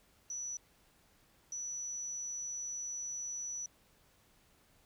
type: tone bursts at uneven times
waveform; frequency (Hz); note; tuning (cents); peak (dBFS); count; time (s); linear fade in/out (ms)
sine; 5920; F#8; 0; -38; 2; 0.3-0.57 / 1.52-3.66; 2
effects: pink hiss -68 dBFS RMS until 4.85 s